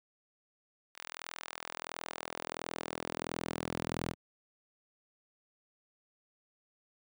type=tone with high-pass filter sweep; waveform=sawtooth; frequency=41.46 Hz; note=E1; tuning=11 cents sharp; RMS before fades=-41 dBFS; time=0.94-4.15 s; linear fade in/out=50 ms; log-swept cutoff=1600 to 140 Hz; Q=0.77; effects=none